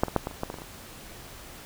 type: clicks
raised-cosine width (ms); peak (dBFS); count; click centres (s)
1; -6 / -19 / -7 / -16 / -27 / -14 / -19 / -24 / -26 / -26; 10; 0.035 / 0.083 / 0.163 / 0.271 / 0.312 / 0.434 / 0.501 / 0.542 / 0.586 / 0.619
effects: pink hiss -45 dBFS RMS until 1.65 s